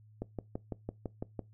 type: click train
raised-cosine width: 2 ms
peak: -23 dBFS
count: 8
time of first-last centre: 0.22-1.393 s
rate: 5.97 Hz
effects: noise-tail reverb RT60 0.2 s tail -21 dB re dry + added 107 Hz sine -56 dBFS peak until 1.53 s

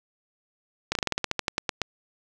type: slowing click train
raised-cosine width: 0.2 ms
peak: -7 dBFS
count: 14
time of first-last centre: 0.92-1.817 s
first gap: 32 ms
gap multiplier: 1.12
effects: none

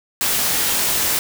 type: noise with comb filter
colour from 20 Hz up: white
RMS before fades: -19 dBFS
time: 0.21-1.19 s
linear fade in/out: 0 ms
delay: 19 ms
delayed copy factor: -0.5
effects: none

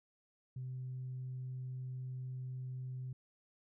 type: tone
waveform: sine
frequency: 128.3 Hz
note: C3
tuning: 34 cents flat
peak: -39 dBFS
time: 0.56-3.13 s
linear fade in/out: 5 ms
effects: tanh soft clip ceiling -36 dBFS

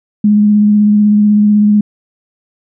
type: tone with vibrato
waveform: sine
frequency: 208.7 Hz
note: G#3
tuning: 9 cents sharp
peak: -5 dBFS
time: 0.24-1.81 s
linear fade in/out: 5 ms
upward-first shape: sine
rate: 16 Hz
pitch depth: 16 cents each way
effects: none

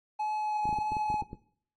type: tone with vibrato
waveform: triangle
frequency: 850 Hz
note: G#5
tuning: 40 cents sharp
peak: -27 dBFS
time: 0.19-1.22 s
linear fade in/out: 10 ms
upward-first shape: triangle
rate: 1.7 Hz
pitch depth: 10 cents each way
type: clicks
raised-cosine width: 3 ms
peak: -28 dBFS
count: 10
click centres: 0.655 / 0.691 / 0.728 / 0.787 / 0.92 / 0.968 / 1.102 / 1.142 / 1.223 / 1.331 s
effects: noise-tail reverb RT60 0.6 s tail -17 dB re dry + AAC 32 kbps

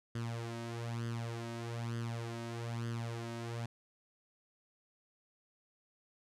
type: tone with flanger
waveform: sawtooth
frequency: 116.54 Hz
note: A#2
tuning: in tune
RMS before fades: -40 dBFS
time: 0.15-3.66 s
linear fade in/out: 5 ms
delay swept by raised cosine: 0.62 to 3.22 ms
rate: 1.1 Hz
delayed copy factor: +0.7
effects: low-pass 9000 Hz 12 dB/octave

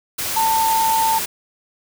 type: tone in noise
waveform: sine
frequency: 895 Hz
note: A5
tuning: 29 cents sharp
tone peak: -15 dBFS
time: 0.36-1.19 s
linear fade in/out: 10 ms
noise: white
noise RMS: -24 dBFS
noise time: 0.18-1.26 s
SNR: +6 dB
effects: none

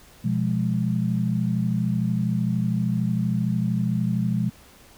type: chord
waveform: sine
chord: F diminished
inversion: second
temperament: equal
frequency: 123.47 / 174.61 / 207.7 Hz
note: Cb3 / F3 / Ab3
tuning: 0 / 0 / 0 cents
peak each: -25 dBFS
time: 0.24-4.5 s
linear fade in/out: 10 ms
effects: pink hiss -51 dBFS RMS until 4.97 s

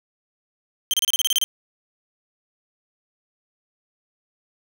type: tone bursts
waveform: sawtooth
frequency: 3136 Hz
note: G7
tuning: in tune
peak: -14 dBFS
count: 10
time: 0.91-1.44 s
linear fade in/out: 0 ms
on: 26 ms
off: 30 ms
effects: none

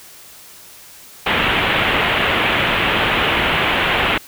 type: low-pass noise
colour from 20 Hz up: white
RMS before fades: -17 dBFS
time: 1.26-4.18 s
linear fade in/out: 5 ms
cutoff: 3200 Hz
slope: 48 dB/octave
effects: white hiss -41 dBFS RMS until 4.27 s

